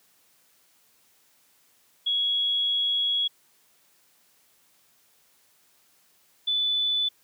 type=tone pair in turn; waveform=sine; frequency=3335 / 3487 Hz; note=G#7 / A7; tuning=+7 / -16 cents; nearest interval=minor second; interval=77 cents; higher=second; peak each=-22 dBFS; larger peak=neither; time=2.06-3.28 / 6.47-7.09 s; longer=first; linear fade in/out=10 ms; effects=white hiss -63 dBFS RMS until 7.23 s + high-pass 100 Hz 12 dB/octave